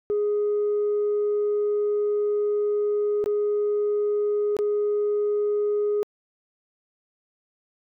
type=tone with dropouts; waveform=sine; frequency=415.3 Hz; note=G#4; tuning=in tune; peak=-19 dBFS; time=0.1-6.03 s; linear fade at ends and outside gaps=0 ms; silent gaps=3.241-3.26 / 4.567-4.589 s; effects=tanh soft clip ceiling -18 dBFS